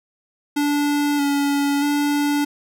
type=tone with pitch steps; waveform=square; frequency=290.6 / 283.7 / 290.1 Hz; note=D4 / C#4 / D4; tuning=-18 / +40 / -21 cents; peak=-18 dBFS; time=0.56-2.45 s; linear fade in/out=10 ms; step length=630 ms; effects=none